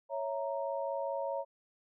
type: chord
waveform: sine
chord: A# diminished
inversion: first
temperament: equal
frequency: 554.4 / 659.3 / 932.3 Hz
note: C#5 / E5 / A#5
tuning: 0 / 0 / 0 cents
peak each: -35 / -39 / -39 dBFS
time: 0.09-1.45 s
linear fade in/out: 50 ms
effects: none